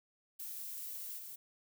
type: noise with level steps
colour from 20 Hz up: violet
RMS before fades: -44 / -48 dBFS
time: 0.39-1.36 s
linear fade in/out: 10 ms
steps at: 1.17 s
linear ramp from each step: 20 ms
effects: none